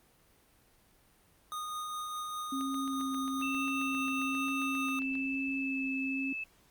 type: tone with tremolo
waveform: square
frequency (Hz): 1234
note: D#6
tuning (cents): -15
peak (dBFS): -36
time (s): 1.52-4.99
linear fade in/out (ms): 0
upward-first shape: triangle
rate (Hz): 4.9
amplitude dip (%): 25
type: tone with vibrato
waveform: sine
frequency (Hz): 268.6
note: C4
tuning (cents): +46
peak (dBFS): -33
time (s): 2.52-6.33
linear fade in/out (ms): 5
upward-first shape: sine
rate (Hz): 1.1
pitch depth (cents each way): 12
type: click train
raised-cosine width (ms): 0.3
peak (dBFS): -33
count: 20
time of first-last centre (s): 2.61-5.154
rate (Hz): 7.47
type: tone with pitch glide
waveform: sine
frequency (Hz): 2667 to 2617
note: E7 to E7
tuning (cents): +20 to -13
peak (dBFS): -35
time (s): 3.42-6.44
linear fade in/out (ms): 5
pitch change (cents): -33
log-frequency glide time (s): 4.19-5.81
effects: pink hiss -65 dBFS RMS until 6.7 s + Opus 32 kbps